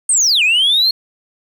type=linear two-way sweep; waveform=sine; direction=down then up; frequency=8870 to 2379 to 4311 Hz; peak=-8 dBFS; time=0.09-0.91 s; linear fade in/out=5 ms; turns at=0.43 s; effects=tanh soft clip ceiling -8 dBFS + 7-bit